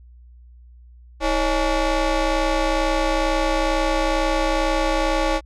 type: ring-modulated tone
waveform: 20% pulse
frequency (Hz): 291.1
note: D4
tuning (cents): -15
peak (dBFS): -10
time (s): 1.2-5.41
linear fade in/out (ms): 50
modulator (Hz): 260
effects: added 60 Hz sine -43 dBFS peak until 5.45 s + low-pass 6000 Hz 12 dB/octave